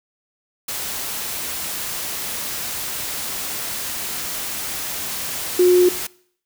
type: tone in noise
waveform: sine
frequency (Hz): 360.2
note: F#4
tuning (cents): -46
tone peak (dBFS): -10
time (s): 5.59-5.89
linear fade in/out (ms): 5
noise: white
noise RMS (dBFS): -27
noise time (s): 0.68-6.07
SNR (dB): +14
effects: noise-tail reverb RT60 0.6 s tail -22 dB re dry